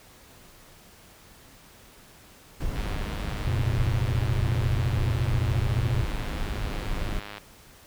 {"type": "noise", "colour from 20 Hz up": "brown", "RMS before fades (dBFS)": -30, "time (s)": [2.6, 7.2], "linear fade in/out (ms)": 10}
{"type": "click train", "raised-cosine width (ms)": 0.3, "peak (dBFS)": -22, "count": 477, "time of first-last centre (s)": [2.76, 7.381], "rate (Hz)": 103}
{"type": "chord", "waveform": "triangle", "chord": "F suspended fourth", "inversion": "none", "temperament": "equal", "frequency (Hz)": [87.31, 116.54, 130.81], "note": ["F2", "Bb2", "C3"], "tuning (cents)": [0, 0, 0], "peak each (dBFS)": [-26, -24, -29], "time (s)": [3.47, 6.04], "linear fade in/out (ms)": 5}
{"effects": ["pink hiss -52 dBFS RMS until 7.86 s"]}